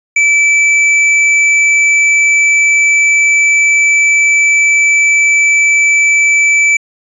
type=tone with tanh clipping; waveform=sine; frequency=2314 Hz; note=D7; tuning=26 cents flat; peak=-8 dBFS; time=0.16-6.77 s; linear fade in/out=5 ms; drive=12 dB; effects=resampled to 22050 Hz